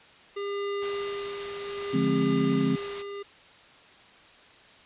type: tone with tremolo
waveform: square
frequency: 402.5 Hz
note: G4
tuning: 46 cents sharp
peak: -29 dBFS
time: 0.36-3.23 s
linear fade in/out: 10 ms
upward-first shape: sine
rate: 0.65 Hz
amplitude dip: 55%
type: noise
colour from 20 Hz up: white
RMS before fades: -38 dBFS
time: 0.81-3.03 s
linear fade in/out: 20 ms
type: chord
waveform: sine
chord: D half-diminished seventh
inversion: none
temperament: just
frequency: 146.83 / 176.2 / 211.4 / 264.3 Hz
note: D3 / F3 / Ab3 / C4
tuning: 0 / +16 / +31 / +18 cents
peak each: -30 / -29 / -29 / -25 dBFS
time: 1.93-2.76 s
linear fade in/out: 10 ms
effects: white hiss -53 dBFS RMS until 4.85 s + resampled to 8000 Hz